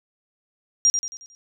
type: tone with echo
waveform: sine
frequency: 5700 Hz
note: F8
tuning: 34 cents sharp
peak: -13 dBFS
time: 0.85-0.9 s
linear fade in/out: 0 ms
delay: 90 ms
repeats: 5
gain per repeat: -7 dB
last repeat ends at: 1.35 s
effects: none